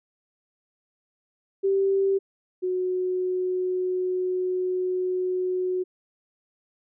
sine tone pair in turn, 390 / 367.1 Hz, G4 / F#4, -9 / -14 cents, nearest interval minor second, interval 105 cents, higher first, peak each -19 / -23 dBFS, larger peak first, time 1.63-2.19 / 2.62-5.84 s, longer second, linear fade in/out 20 ms, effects none

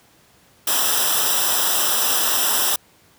white noise with comb filter, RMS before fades -19 dBFS, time 0.67-2.76 s, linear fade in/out 5 ms, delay 0.45 ms, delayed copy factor -0.85, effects pink hiss -54 dBFS RMS until 3.18 s + high-pass 80 Hz 12 dB/octave

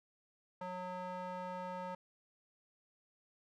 square tone with band-pass filter, 182.2 Hz, F#3, 26 cents flat, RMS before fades -43 dBFS, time 0.61-1.95 s, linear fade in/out 5 ms, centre 860 Hz, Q 1.9, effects none

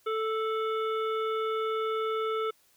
harmonic tone with a mistuned harmonic, 440 Hz, A4, in tune, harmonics 1 / 3 / 5 / 7 / 8, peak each -29 / -32 / -44 / -47 / -46 dBFS, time 0.06-2.51 s, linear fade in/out 10 ms, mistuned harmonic 7, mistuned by -74 cents, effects white hiss -65 dBFS RMS until 2.76 s

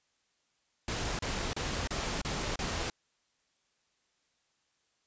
pink noise bursts, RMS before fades -34 dBFS, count 6, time 0.88-2.9 s, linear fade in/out 2 ms, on 310 ms, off 32 ms, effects white hiss -75 dBFS RMS until 5.06 s + resampled to 16000 Hz

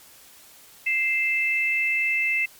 sine tone pair together, 2093 / 2637 Hz, C7 / E7, 0 / 0 cents, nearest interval major third, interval 400 cents, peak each -23 dBFS, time 0.86-2.46 s, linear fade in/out 10 ms, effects white hiss -50 dBFS RMS until 2.59 s + MP3 96 kbps

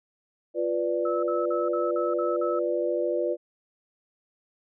sine chord, B diminished, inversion second, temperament equal, 349.2 / 493.9 / 587.3 Hz, F4 / B4 / D5, 0 / 0 / 0 cents, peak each -28 dBFS, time 0.54-3.37 s, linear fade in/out 50 ms
sine tone bursts, 1300 Hz, E6, 24 cents flat, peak -31 dBFS, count 7, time 1.05-2.592 s, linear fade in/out 5 ms, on 180 ms, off 47 ms
effects none

